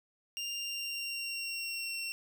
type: tone with pitch glide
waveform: 25% pulse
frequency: 2794 to 2724 Hz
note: F7 to F7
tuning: 0 to -44 cents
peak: -32 dBFS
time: 0.37-2.12 s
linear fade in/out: 0 ms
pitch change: -44 cents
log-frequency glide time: 0.52-1.95 s
effects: none